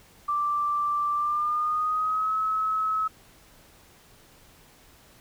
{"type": "tone with pitch glide", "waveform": "sine", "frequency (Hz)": [1174.7, 1288.4], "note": ["D6", "E6"], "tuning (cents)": [0, -40], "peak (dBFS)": -23, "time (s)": [0.28, 3.08], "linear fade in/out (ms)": 10, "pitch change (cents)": 160, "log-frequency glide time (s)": [1.14, 2.34], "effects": ["pink hiss -55 dBFS RMS until 5.2 s"]}